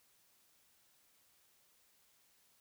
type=silence; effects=white hiss -71 dBFS RMS until 2.6 s